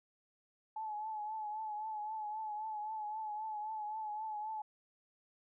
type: tone with vibrato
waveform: sine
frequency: 858 Hz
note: A5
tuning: 44 cents flat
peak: -38 dBFS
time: 0.76-4.62 s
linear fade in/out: 5 ms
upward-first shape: triangle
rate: 3.8 Hz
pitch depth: 54 cents each way
effects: none